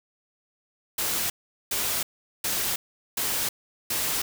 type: noise bursts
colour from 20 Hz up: white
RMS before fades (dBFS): -27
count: 5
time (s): 0.98-4.22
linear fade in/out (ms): 5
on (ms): 320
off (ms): 410
effects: none